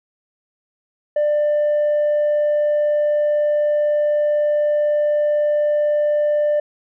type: tone with tanh clipping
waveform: triangle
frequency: 594 Hz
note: D5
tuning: 20 cents sharp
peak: -15 dBFS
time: 1.16-6.6 s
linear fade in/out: 5 ms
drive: 6 dB
effects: none

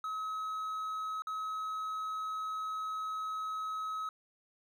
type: tone with dropouts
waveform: triangle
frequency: 1280 Hz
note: D#6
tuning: 49 cents sharp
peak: -33 dBFS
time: 0.04-4.09 s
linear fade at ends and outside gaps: 2 ms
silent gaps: 1.221-1.27 s
effects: none

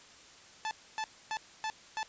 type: tone bursts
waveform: sawtooth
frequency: 874 Hz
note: A5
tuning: 12 cents flat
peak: -29 dBFS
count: 5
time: 0.65-2.03 s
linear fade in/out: 0 ms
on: 60 ms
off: 270 ms
effects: white hiss -55 dBFS RMS until 2.08 s + resampled to 16000 Hz

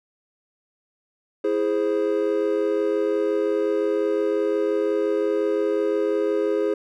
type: chord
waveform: triangle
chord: E augmented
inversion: none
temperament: equal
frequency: 329.6 / 415.3 / 523.3 Hz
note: E4 / G#4 / B#4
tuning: 0 / 0 / 0 cents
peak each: -24 / -20 / -24 dBFS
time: 1.44-6.74 s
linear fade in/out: 5 ms
effects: none

